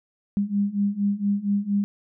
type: beating tone pair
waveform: sine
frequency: 199.7 / 204 Hz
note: G3 / G#3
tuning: +32 / -31 cents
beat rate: 4.3 Hz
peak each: -25 / -23 dBFS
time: 0.37-1.84 s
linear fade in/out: 0 ms
effects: none